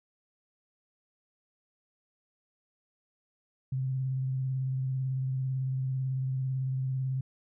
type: tone with vibrato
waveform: sine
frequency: 131.4 Hz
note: C3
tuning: 8 cents sharp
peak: -28 dBFS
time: 3.72-7.21 s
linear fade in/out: 5 ms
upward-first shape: sine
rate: 18 Hz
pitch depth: 26 cents each way
effects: none